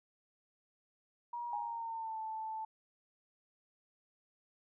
sine tone with pitch glide, 953 to 879 Hz, A#5 to A5, +38 to -2 cents, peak -38 dBFS, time 1.33-2.65 s, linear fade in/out 5 ms, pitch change -140 cents, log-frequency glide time 1.5-2.19 s
sine tone with exponential decay, 830.6 Hz, G#5, in tune, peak -35 dBFS, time 1.53-2.09 s, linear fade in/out 2 ms, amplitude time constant 120 ms
effects none

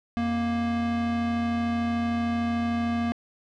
square tone pair together, 89.22 / 234.3 Hz, F2 / A#3, +38 / +9 cents, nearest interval octave + perfect fourth, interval 1671 cents, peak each -36 / -25 dBFS, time 0.17-3.12 s, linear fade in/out 0 ms, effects low-pass 3000 Hz 12 dB/octave

